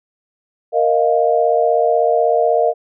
sine chord, Bb suspended fourth, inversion none, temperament equal, 466.2 / 622.3 / 698.5 Hz, Bb4 / Eb5 / F5, 0 / 0 / 0 cents, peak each -16 dBFS, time 0.72-2.74 s, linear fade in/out 50 ms, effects none

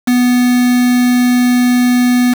triangle tone with quantisation, 246.9 Hz, B3, in tune, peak -6 dBFS, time 0.07-2.34 s, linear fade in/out 10 ms, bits 3, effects none

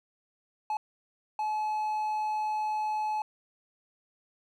triangle tone bursts at uneven times, 856 Hz, A5, 48 cents flat, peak -26 dBFS, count 2, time 0.7-0.77 / 1.39-3.22 s, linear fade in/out 2 ms, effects none

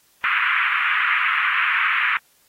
pink band-pass noise, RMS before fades -20 dBFS, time 0.24-2.17 s, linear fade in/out 0 ms, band 1200 to 2600 Hz, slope 48 dB/octave, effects white hiss -59 dBFS RMS until 2.48 s + AAC 48 kbps

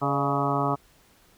harmonic tone with a mistuned harmonic, 140.2 Hz, C#3, 20 cents sharp, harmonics 1 / 2 / 3 / 4 / 5 / 6 / 7 / 8 / 9, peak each -29 / -30 / -32 / -34 / -30 / -32 / -33 / -30 / -31 dBFS, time 0.01-0.76 s, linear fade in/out 20 ms, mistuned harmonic 4, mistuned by +78 cents, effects pink hiss -59 dBFS RMS until 1.37 s

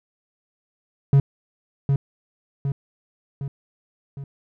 triangle tone with echo, 138.59 Hz, C#3, in tune, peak -9 dBFS, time 1.13-1.2 s, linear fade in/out 2 ms, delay 760 ms, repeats 4, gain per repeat -5 dB, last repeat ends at 4.24 s, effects none

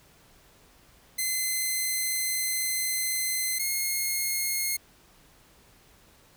5% pulse tone pair in turn, 2054 / 2152 Hz, C7 / C7, -33 / +48 cents, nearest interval minor second, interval 81 cents, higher second, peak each -16 dBFS, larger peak neither, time 1.18-3.59 / 3.59-4.77 s, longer first, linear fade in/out 10 ms, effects pink hiss -58 dBFS RMS until 6.36 s

